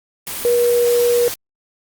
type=tone in noise; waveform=sine; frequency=480 Hz; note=B4; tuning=49 cents flat; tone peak=-12 dBFS; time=0.45-1.28 s; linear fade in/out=0 ms; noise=white; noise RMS=-26 dBFS; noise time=0.27-1.34 s; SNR=+11 dB; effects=Opus 24 kbps